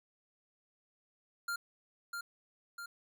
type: tone with echo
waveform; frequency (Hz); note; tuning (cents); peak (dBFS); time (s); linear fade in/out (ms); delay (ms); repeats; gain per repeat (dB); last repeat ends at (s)
square; 1396.9; F6; 0; -35; 1.48-1.56; 5; 650; 2; -4; 2.86
effects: none